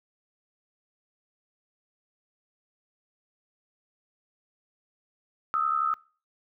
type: tone pair together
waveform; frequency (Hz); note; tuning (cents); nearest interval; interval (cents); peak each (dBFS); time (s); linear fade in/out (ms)
sine; 1249 / 1320.6; D#6 / E6; +6 / +3; minor second; 97; -26; 5.54-5.94; 0
effects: noise-tail reverb RT60 0.4 s tail -25 dB re dry